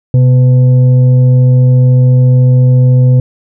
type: tone with frequency modulation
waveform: sine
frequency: 128 Hz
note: C3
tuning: 38 cents flat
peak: -3 dBFS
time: 0.14-3.2 s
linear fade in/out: 2 ms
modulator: 374 Hz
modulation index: 0.29
effects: none